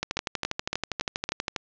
two click trains, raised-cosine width 0.2 ms, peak -10 / -10 dBFS, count 20 / 5, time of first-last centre 0.03-1.562 / 0.17-1.29 s, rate 12.4 / 3.57 Hz, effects resampled to 16000 Hz + 8-bit

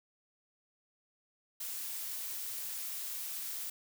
blue noise, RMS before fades -40 dBFS, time 1.6-3.7 s, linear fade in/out 5 ms, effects none

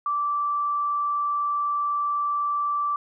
sine tone, 1166 Hz, D6, 13 cents flat, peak -22 dBFS, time 0.06-2.96 s, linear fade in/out 2 ms, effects none

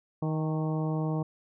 harmonic tone with a mistuned harmonic, 156.8 Hz, D#3, 14 cents sharp, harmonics 1 / 2 / 3 / 4 / 5 / 6 / 7, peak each -28 / -34 / -38 / -40 / -42 / -44 / -45 dBFS, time 0.22-1.23 s, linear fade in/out 5 ms, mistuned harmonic 6, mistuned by -52 cents, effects none

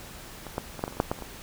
clicks, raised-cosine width 1 ms, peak -23 / -14 / -23 / -12 / -19 / -28 / -26 / -7 / -12 / -29 / -22 dBFS, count 11, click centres 0.467 / 0.581 / 0.793 / 0.839 / 0.879 / 0.925 / 0.97 / 1.001 / 1.115 / 1.189 / 1.223 s, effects pink hiss -44 dBFS RMS until 1.42 s

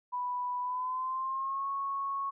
sine tone with pitch glide, 987.8 to 1102.4 Hz, B5 to C#6, 0 to -10 cents, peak -31 dBFS, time 0.12-2.31 s, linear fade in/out 20 ms, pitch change +190 cents, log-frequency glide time 0.61-1.68 s, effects none

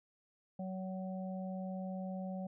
harmonic tone, 187.5 Hz, F#3, 23 cents sharp, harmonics 1 / 3 / 4, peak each -39 / -46 / -49 dBFS, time 0.59-2.47 s, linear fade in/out 5 ms, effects none

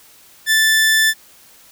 sawtooth tone, 1760 Hz, A6, in tune, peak -8 dBFS, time 0.46-1.14 s, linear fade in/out 50 ms, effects white hiss -47 dBFS RMS until 1.71 s

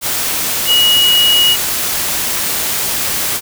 sine tone in noise, 2902 Hz, F#7, 34 cents flat, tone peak -8 dBFS, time 0.66-1.57 s, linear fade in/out 50 ms, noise white, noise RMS -17 dBFS, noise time 0.01-3.41 s, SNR +6 dB, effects none

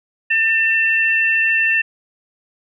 sine tone pair together, 1796 / 2691 Hz, A6 / E7, +35 / +35 cents, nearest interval perfect fifth, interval 700 cents, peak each -16 dBFS, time 0.3-1.82 s, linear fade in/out 10 ms, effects none

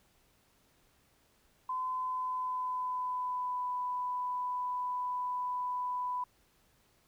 sine tone with pitch glide, 1020 to 994.4 Hz, C6 to B5, -44 to +12 cents, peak -32 dBFS, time 1.69-6.24 s, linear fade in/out 5 ms, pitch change -44 cents, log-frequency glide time 1.89-3.68 s, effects pink hiss -69 dBFS RMS until 7.07 s

